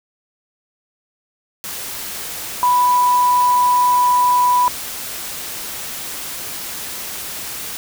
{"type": "tone in noise", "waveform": "sine", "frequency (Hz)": 987.8, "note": "B5", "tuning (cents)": 0, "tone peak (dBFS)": -11, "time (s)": [2.63, 4.68], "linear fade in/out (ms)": 0, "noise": "white", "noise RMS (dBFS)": -28, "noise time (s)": [1.64, 7.77], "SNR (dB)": 14, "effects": []}